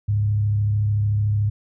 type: tone with frequency modulation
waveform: sine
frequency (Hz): 103.83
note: G#2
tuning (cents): 0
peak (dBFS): -17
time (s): 0.08-1.5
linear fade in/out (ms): 10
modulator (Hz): 33.6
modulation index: 0.28
effects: none